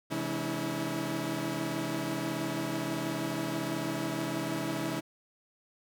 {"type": "tone cluster", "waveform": "sawtooth", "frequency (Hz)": [131.9, 164.9, 209.9, 285.2, 323.6], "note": ["C3", "E3", "G#3", "C#4", "E4"], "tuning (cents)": [14, 1, 19, 49, -32], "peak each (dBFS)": [-36, -35, -37, -34, -31], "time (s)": [0.1, 5.01], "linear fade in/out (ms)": 20, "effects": []}